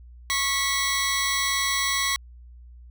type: tone pair together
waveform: 15% pulse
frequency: 1098 / 1956.4 Hz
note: C#6 / B6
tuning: -17 / -17 cents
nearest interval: minor seventh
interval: 1000 cents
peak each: -19 dBFS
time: 0.3-2.16 s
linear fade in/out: 0 ms
effects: added 60 Hz sine -43 dBFS peak until 2.9 s